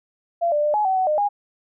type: tone with pitch steps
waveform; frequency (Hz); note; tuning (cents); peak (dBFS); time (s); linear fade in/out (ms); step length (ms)
sine; 683 / 592 / 597 / 843 / 760 / 749 / 608 / 818; F5 / D5 / D5 / G#5 / F#5 / F#5 / D#5 / G#5; -39 / +14 / +28 / +26 / +46 / +21 / -40 / -26; -17; 0.41-1.29; 20; 110
effects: none